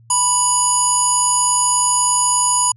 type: harmonic tone with a mistuned harmonic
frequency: 980 Hz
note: B5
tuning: 14 cents flat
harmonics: 1 / 3 / 5 / 7 / 9 / 10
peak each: -18 / -30 / -29 / -18 / -25 / -18 dBFS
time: 0.1-2.72 s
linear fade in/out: 5 ms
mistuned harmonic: 10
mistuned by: +26 cents
effects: added 115 Hz sine -45 dBFS peak until 2.76 s